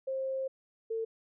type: tone pair in turn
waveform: sine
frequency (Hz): 531 / 449.2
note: C5 / A4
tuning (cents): +25 / +36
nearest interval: minor third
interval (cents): 289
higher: first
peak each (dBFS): -31 / -31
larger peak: neither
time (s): 0.07-0.48 / 0.9-1.05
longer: first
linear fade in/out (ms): 10
effects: none